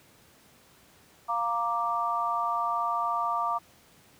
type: chord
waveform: sine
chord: Bb major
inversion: second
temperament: equal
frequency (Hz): 698.5 / 932.3 / 1174.7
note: F5 / Bb5 / D6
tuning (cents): 0 / 0 / 0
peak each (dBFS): -32 / -31 / -28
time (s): 1.28-3.59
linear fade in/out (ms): 20
effects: pink hiss -58 dBFS RMS until 4.19 s + high-pass 80 Hz 12 dB/octave